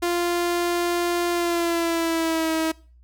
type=tone with pitch glide; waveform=sawtooth; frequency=347.9 to 320.9 Hz; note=F4 to E4; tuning=-7 to -46 cents; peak=-17 dBFS; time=0.02-2.72 s; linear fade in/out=10 ms; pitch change=-139 cents; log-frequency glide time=1.31-2.52 s; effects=noise-tail reverb RT60 0.4 s tail -22 dB re dry + added 60 Hz sine -49 dBFS peak until 3.03 s